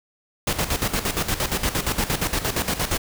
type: noise with tremolo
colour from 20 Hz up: pink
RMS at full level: -22 dBFS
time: 0.47-2.98 s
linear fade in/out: 5 ms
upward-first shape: square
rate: 8.6 Hz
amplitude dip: 70%
effects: none